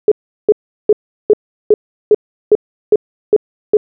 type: tone bursts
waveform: sine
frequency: 422.7 Hz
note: G#4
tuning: 31 cents sharp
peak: -3 dBFS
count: 10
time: 0.08-3.77 s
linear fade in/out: 2 ms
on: 36 ms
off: 370 ms
effects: none